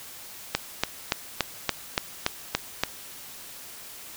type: click train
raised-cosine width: 0.2 ms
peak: -4 dBFS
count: 9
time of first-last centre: 0.55-2.836 s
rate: 3.5 Hz
effects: white hiss -43 dBFS RMS until 4.16 s